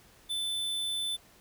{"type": "tone", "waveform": "square", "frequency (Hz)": 3520, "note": "A7", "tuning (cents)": 0, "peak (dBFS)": -31, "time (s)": [0.29, 1.17], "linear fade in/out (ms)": 20, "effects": ["pink hiss -59 dBFS RMS until 1.4 s"]}